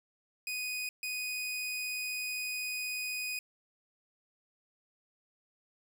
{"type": "tone bursts at uneven times", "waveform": "sawtooth", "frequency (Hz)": 2489, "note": "D#7", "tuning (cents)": 0, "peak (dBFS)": -31, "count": 2, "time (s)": [[0.47, 0.89], [1.03, 3.39]], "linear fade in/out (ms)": 2, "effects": []}